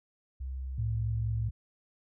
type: tone with pitch glide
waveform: sine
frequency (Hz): 65.41 to 64.85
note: C2 to C2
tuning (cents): 0 to -15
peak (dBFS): -34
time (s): 0.4-1.51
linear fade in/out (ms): 10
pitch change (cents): -15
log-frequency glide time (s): 1.02-1.39
type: tone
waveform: sine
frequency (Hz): 110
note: A2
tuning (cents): 0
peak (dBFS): -29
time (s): 0.78-1.49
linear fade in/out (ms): 5
effects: none